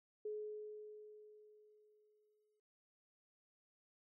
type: tone with exponential decay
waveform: sine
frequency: 424.3 Hz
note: G#4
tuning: 37 cents sharp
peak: -40 dBFS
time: 0.25-2.6 s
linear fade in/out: 5 ms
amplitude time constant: 510 ms
effects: none